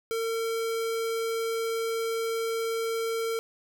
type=tone; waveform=square; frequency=454.2 Hz; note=A#4; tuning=45 cents flat; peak=-28 dBFS; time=0.11-3.39 s; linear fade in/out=0 ms; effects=none